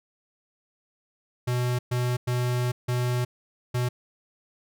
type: tone bursts at uneven times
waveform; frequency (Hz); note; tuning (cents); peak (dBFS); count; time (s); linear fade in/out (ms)
square; 123.6; B2; +2; -24; 5; 1.47-1.79 / 1.91-2.17 / 2.27-2.72 / 2.88-3.25 / 3.74-3.89; 10
effects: none